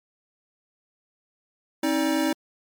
square tone cluster, 266.8 / 316.8 / 581 Hz, C4 / D#4 / D5, +34 / +31 / -19 cents, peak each -27 / -24 / -30 dBFS, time 1.83-2.33 s, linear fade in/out 5 ms, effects MP3 96 kbps

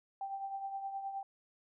sine tone with tremolo, 784 Hz, G5, in tune, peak -35 dBFS, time 0.21-1.23 s, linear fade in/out 2 ms, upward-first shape triangle, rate 9.6 Hz, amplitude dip 60%, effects none

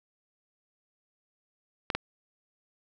clicks, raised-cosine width 0.3 ms, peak -12 dBFS, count 2, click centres 1.902 / 1.95 s, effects none

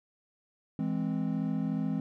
triangle chord, E augmented, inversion none, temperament equal, 164.81 / 207.7 / 261.6 Hz, E3 / G#3 / B#3, 0 / 0 / 0 cents, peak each -31 dBFS, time 0.79-2 s, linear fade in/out 2 ms, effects none

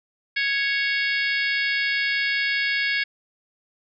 harmonic tone with a mistuned harmonic, 554.4 Hz, C#5, in tune, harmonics 3 / 4 / 5 / 6 / 7 / 8 / 9, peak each -25 / -24 / -32 / -33 / -37 / -33 / -36 dBFS, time 0.36-3.04 s, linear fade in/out 10 ms, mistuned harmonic 7, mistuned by -66 cents, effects none

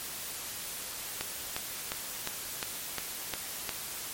click train, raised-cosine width 0.2 ms, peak -14 dBFS, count 8, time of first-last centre 1.21-3.692 s, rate 2.82 Hz, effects white hiss -39 dBFS RMS until 4.13 s + MP3 64 kbps

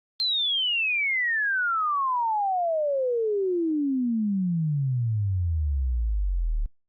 sine exponential sweep, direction down, 4186 to 35.53 Hz, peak -22 dBFS, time 0.2-6.66 s, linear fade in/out 0 ms, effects Opus 48 kbps

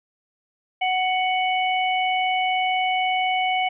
harmonic tone, 743 Hz, F#5, 7 cents sharp, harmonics 1 / 3 / 4, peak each -21 / -25 / -29 dBFS, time 0.81-3.69 s, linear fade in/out 10 ms, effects none

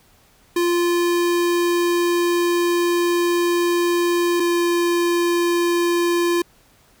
square tone pair in turn, 347.3 / 345.6 Hz, F4 / F4, -10 / -18 cents, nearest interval unison, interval 8 cents, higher first, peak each -17 dBFS, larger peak neither, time 0.56-4.4 / 4.4-6.42 s, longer first, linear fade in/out 5 ms, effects pink hiss -55 dBFS RMS until 7 s

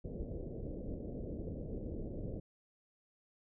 pink low-pass noise, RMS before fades -42 dBFS, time 0.04-2.4 s, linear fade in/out 10 ms, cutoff 570 Hz, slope 48 dB/octave, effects none

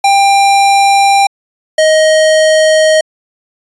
square tone pair in turn, 794 / 626.9 Hz, G5 / D#5, +22 / +13 cents, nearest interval major third, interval 409 cents, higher first, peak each -6 dBFS, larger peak neither, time 0.04-1.27 / 1.78-3.01 s, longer neither, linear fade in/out 5 ms, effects resampled to 22050 Hz

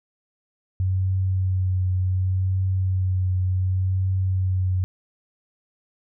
sine tone with vibrato, 93.3 Hz, F#2, 15 cents sharp, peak -19 dBFS, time 0.8-4.84 s, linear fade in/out 0 ms, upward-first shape triangle, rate 0.68 Hz, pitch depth 23 cents each way, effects none

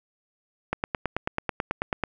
click train, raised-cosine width 0.5 ms, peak -10 dBFS, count 13, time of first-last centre 0.73-2.037 s, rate 9.18 Hz, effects none

